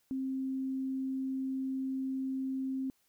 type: tone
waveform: sine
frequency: 264.7 Hz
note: C4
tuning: 20 cents sharp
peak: -32 dBFS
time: 0.11-2.9 s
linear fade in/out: 0 ms
effects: white hiss -73 dBFS RMS until 3.08 s